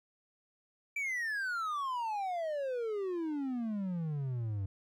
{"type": "exponential sweep", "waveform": "triangle", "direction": "down", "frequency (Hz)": [2349, 94.4], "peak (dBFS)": -31, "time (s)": [0.96, 4.66], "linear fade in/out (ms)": 5, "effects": []}